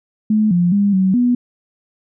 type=tone with pitch steps; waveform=sine; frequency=214.6 / 175.3 / 202 / 188.8 / 244.8 Hz; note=A3 / F3 / G#3 / F#3 / B3; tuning=-43 / +7 / -48 / +35 / -15 cents; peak=-11 dBFS; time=0.3-1.35 s; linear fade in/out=5 ms; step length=210 ms; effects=none